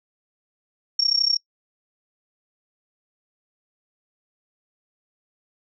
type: tone with amplitude modulation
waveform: sine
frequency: 5520 Hz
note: F8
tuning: 21 cents flat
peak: -14 dBFS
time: 0.99-1.37 s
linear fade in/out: 5 ms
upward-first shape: sine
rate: 32.4 Hz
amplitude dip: 90%
effects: noise-tail reverb RT60 0.1 s tail -25 dB re dry